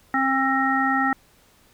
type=harmonic tone; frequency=267.1 Hz; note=C4; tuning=36 cents sharp; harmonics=1 / 3 / 5 / 7; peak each=-24 / -24 / -24 / -24 dBFS; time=0.14-1.13 s; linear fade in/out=2 ms; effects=pink hiss -57 dBFS RMS until 1.73 s